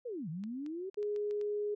sine linear two-way sweep, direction down then up, 516 to 148.4 to 394.5 Hz, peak -37 dBFS, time 0.05-0.9 s, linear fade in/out 10 ms, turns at 0.29 s
clicks, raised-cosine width 0.2 ms, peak -38 dBFS, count 7, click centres 0.438 / 0.663 / 0.944 / 1.029 / 1.162 / 1.31 / 1.413 s
sine tone, 415.4 Hz, G#4, in tune, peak -32 dBFS, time 0.97-1.75 s, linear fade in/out 10 ms
effects none

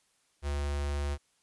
square tone with notch filter, 71.8 Hz, D2, 39 cents flat, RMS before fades -32 dBFS, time 0.42-1.18 s, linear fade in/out 50 ms, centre 190 Hz, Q 1.6, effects white hiss -71 dBFS RMS until 1.42 s + resampled to 24000 Hz

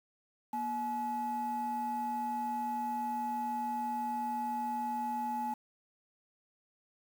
sine tone pair together, 239.4 / 853 Hz, A#3 / G#5, +46 / +46 cents, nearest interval octave + minor seventh, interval 2200 cents, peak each -38 / -32 dBFS, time 0.53-5.54 s, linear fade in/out 5 ms, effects tanh soft clip ceiling -28 dBFS + 9-bit

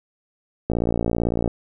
click train, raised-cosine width 2 ms, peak -8 dBFS, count 46, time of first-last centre 0.7-1.477 s, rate 57.9 Hz, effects none

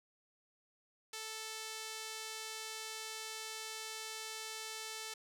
sawtooth tone with band-pass filter, 440 Hz, A4, in tune, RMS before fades -45 dBFS, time 1.13-5.14 s, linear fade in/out 5 ms, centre 5800 Hz, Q 0.75, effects none

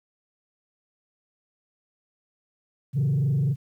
sine tone with frequency modulation, 138.59 Hz, C#3, in tune, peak -18 dBFS, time 2.93-3.56 s, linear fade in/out 50 ms, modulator 23.8 Hz, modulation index 0.76, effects tanh soft clip ceiling -18 dBFS + 10-bit

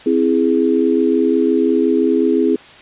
sine chord, C augmented, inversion none, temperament equal, 261.6 / 329.6 / 415.3 Hz, C4 / E4 / G#4, 0 / 0 / 0 cents, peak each -16 dBFS, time 0.06-2.56 s, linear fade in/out 5 ms, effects white hiss -40 dBFS RMS until 2.81 s + resampled to 8000 Hz

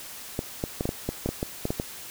clicks, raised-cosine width 2 ms, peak -13 dBFS, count 12, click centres 0.391 / 0.639 / 0.809 / 0.855 / 0.891 / 1.09 / 1.26 / 1.29 / 1.429 / 1.654 / 1.705 / 1.799 s, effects white hiss -41 dBFS RMS until 2.1 s

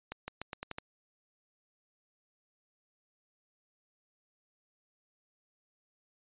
accelerating click train, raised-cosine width 0.3 ms, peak -22 dBFS, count 7, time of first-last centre 0.12-0.784 s, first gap 160 ms, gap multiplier 0.85, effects resampled to 8000 Hz

